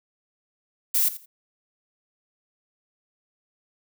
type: noise with echo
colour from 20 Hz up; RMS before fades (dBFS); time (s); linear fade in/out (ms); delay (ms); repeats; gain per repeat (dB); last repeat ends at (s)
violet; -21; 0.94-1.09; 10; 85; 2; -15; 1.26
effects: none